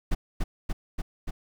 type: noise with echo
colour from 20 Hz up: brown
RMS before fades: -23 dBFS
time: 0.11-0.15 s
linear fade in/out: 10 ms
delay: 290 ms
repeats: 4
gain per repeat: -2 dB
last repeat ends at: 1.31 s
effects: none